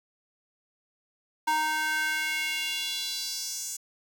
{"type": "tone with high-pass filter sweep", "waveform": "square", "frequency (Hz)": 310, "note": "D#4", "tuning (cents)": -6, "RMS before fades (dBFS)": -30, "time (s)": [1.47, 3.77], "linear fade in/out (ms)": 10, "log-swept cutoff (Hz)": [950, 7100], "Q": 2.9, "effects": ["9-bit"]}